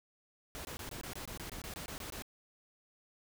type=noise bursts; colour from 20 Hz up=pink; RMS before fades=-44 dBFS; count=14; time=0.55-2.222 s; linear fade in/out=0 ms; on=99 ms; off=22 ms; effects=none